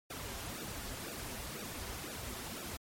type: noise with flanger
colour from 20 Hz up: pink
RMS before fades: -43 dBFS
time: 0.1-2.77 s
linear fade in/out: 5 ms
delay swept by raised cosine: 0.94 to 6.84 ms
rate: 2 Hz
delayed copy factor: -0.9
effects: MP3 64 kbps